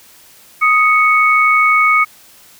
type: tone pair together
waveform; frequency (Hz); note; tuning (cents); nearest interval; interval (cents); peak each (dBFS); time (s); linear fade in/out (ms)
sine; 1249.7 / 2217; D#6 / C#7; +7 / 0; minor seventh; 993; -11; 0.61-2.05; 20
effects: white hiss -44 dBFS RMS until 2.59 s

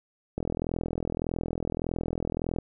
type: click train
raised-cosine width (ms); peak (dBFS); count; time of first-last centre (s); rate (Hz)
2; -16; 93; 0.38-2.586; 41.7
effects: none

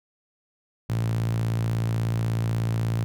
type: tone with high-pass filter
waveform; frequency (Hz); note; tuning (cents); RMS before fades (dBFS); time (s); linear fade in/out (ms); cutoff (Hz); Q
sawtooth; 56.4; A1; +44; -25; 0.89-3.04; 0; 120; 5.2
effects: none

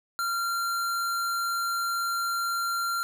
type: tone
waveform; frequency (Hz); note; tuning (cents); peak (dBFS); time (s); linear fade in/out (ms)
square; 1379; F6; -22; -27; 0.19-3.03; 0
effects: none

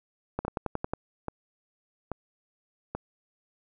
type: two click trains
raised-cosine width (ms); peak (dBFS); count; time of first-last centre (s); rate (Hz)
1; -15 / -18; 7 / 4; 0.39-0.935 / 0.45-2.95; 11 / 1.2
effects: none

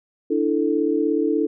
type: chord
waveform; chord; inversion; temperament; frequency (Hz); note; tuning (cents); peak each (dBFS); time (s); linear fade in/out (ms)
sine; D suspended second; none; just; 293.7 / 330.4 / 440.5; D4 / E4 / A4; 0 / +4 / +2; -22; 0.3-1.47; 10
effects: none

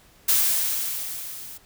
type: noise with level ramp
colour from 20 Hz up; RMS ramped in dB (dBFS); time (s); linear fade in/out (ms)
blue; -18 to -40; 0.28-1.58; 10
effects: pink hiss -55 dBFS RMS until 1.65 s

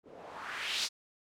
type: noise with low-pass filter sweep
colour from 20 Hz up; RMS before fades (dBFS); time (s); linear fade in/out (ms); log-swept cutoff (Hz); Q
blue; -38; 0.03-0.89; 50; 340 to 5400; 2.1
effects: none

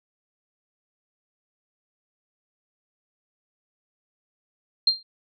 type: tone with exponential decay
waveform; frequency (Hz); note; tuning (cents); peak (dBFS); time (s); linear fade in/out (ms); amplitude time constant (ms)
sine; 4186; C8; 0; -12; 4.87-5.03; 5; 33
effects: none

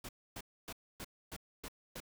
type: noise bursts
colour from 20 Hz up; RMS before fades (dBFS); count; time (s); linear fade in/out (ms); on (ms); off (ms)
pink; -45; 7; 0.04-2.003; 5; 49; 270
effects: none

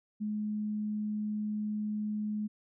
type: tone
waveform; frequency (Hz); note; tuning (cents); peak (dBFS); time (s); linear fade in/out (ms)
sine; 211.4; G#3; +31; -31; 0.2-2.48; 20
effects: none

